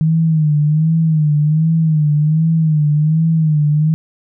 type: tone with vibrato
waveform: sine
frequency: 155.56 Hz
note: D#3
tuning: in tune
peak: -10 dBFS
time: 0.01-3.94 s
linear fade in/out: 0 ms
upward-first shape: sine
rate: 1.3 Hz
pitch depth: 83 cents each way
effects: none